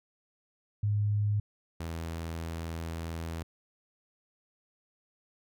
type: tone pair in turn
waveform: sine / sawtooth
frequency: 103.83 / 82.41 Hz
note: G#2 / E2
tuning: 0 / 0 cents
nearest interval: major third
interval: 400 cents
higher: first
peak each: -25 / -31 dBFS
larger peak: first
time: 0.83-1.4 / 1.8-3.43 s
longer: second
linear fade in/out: 5 ms
effects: none